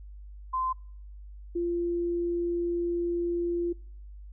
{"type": "tone pair in turn", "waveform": "sine", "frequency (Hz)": [1034, 345.1], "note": ["C6", "F4"], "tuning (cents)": [-21, -21], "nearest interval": "octave + perfect fifth", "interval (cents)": 1900, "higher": "first", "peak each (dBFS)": -26, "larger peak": "neither", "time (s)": [[0.53, 0.73], [1.55, 3.73]], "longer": "second", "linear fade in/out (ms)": 10, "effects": ["noise-tail reverb RT60 0.6 s tail -26 dB re dry", "added 50 Hz sine -42 dBFS peak until 4.32 s"]}